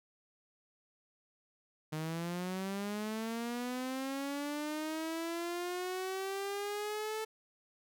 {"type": "linear sweep", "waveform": "sawtooth", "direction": "up", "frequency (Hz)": [153.1, 440], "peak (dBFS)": -32, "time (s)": [1.92, 7.25], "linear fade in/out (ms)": 10, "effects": []}